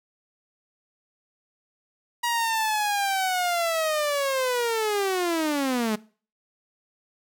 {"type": "linear sweep", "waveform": "sawtooth", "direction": "down", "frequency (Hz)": [958, 207.7], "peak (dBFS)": -19, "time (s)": [2.23, 5.96], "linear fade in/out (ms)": 10, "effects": ["noise-tail reverb RT60 0.4 s tail -21 dB re dry"]}